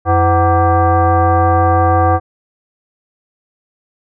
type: tone with frequency modulation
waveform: sine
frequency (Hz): 329.6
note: E4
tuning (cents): 0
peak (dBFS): -8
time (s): 0.05-2.2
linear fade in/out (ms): 50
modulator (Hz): 419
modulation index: 1.9
effects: none